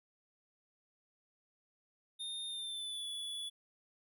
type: tone with pitch glide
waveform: square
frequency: 3650 to 3425 Hz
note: A#7 to A7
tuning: -37 to -47 cents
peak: -40 dBFS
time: 2.19-3.5 s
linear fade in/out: 20 ms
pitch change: -110 cents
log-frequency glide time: 2.48-3.06 s
effects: none